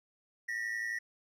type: tone pair together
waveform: triangle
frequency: 1818.6 / 1930 Hz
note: A#6 / B6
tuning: -43 / -40 cents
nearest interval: minor second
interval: 103 cents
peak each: -36 / -34 dBFS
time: 0.48-0.99 s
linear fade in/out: 10 ms
effects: none